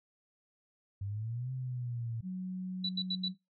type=exponential two-way sweep; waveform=sine; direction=up then down; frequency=96.7 to 130.81 to 113.1 Hz; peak=-35 dBFS; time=1.01-2.21 s; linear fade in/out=5 ms; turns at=1.52 s
type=tone; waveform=sine; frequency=185 Hz; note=F#3; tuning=in tune; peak=-35 dBFS; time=2.22-3.35 s; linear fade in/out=50 ms
type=tone bursts; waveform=sine; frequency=3951 Hz; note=B7; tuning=in tune; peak=-31 dBFS; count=4; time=2.84-3.284 s; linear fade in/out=5 ms; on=51 ms; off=80 ms
effects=noise-tail reverb RT60 0.2 s tail -20 dB re dry